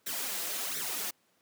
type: noise with flanger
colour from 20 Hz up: white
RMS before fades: -35 dBFS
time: 0.06-1.11 s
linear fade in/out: 10 ms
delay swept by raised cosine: 0.51 to 6.01 ms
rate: 1.4 Hz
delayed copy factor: +0.85
effects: pink hiss -70 dBFS RMS until 1.41 s + high-pass 200 Hz 12 dB/octave